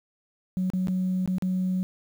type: tone with dropouts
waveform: sine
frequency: 185 Hz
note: F#3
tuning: in tune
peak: -22 dBFS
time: 0.57-1.83 s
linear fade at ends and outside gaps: 0 ms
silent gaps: 0.701-0.735 / 0.872-0.883 / 1.259-1.276 / 1.383-1.423 s
effects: tanh soft clip ceiling -19 dBFS + 9-bit